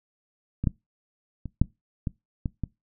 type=clicks; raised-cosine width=5 ms; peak=-15 / -9 / -22 / -6 / -15 / -15 / -16 dBFS; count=7; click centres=0.64 / 0.672 / 1.457 / 1.616 / 2.072 / 2.458 / 2.637 s; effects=noise-tail reverb RT60 0.2 s tail -22 dB re dry